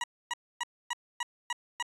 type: tone bursts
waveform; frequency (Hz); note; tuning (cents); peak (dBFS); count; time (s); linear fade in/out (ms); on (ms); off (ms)
20% pulse; 962; B5; -46; -25; 7; 0.01-1.826; 2; 28; 270
effects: resampled to 24000 Hz